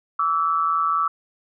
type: tone pair together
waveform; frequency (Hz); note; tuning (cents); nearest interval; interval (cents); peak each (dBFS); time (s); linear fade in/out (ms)
sine; 1151 / 1315.1; D6 / E6; -35 / -4; major second; 231; -21; 0.19-1.08; 5
effects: none